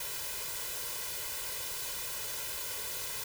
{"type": "noise with comb filter", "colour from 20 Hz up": "white", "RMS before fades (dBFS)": -38, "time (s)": [0, 3.24], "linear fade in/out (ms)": 5, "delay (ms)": 2, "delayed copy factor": 0.8, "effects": []}